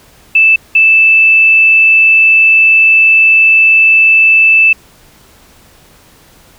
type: tone bursts at uneven times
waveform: sine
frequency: 2637 Hz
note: E7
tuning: in tune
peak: -3 dBFS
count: 2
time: 0.35-0.56 / 0.75-4.73 s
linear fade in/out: 5 ms
effects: pink hiss -43 dBFS RMS until 6.58 s